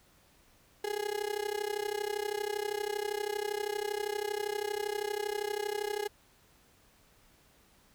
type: tone with amplitude modulation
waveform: 35% pulse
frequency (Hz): 415.3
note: G#4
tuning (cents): 0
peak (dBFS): -27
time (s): 0.84-6.08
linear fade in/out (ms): 5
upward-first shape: sine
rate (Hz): 32.6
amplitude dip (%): 90
effects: pink hiss -64 dBFS RMS until 7.94 s